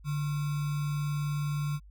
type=tone with sample-and-hold; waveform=sine; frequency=146.83 Hz; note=D3; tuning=in tune; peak=-28 dBFS; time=0.04-1.8 s; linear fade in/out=50 ms; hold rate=1225 Hz; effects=added 50 Hz sine -49 dBFS peak until 1.9 s